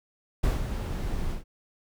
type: noise with ADSR envelope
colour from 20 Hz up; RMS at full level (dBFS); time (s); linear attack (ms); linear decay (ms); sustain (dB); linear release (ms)
brown; -22; 0.43-1.44; 11; 170; -8; 130
effects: none